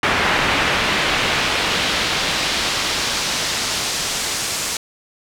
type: noise with band-pass filter sweep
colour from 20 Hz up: brown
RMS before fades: -20 dBFS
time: 0.03-4.77 s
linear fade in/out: 2 ms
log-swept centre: 2100 to 7600 Hz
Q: 0.99
effects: none